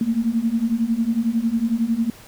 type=beating tone pair; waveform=sine; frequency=222.7 / 233.7 Hz; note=A3 / A#3; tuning=+21 / +5 cents; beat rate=11 Hz; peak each=-22 / -20 dBFS; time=0.01-2.1 s; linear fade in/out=2 ms; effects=pink hiss -45 dBFS RMS until 2.27 s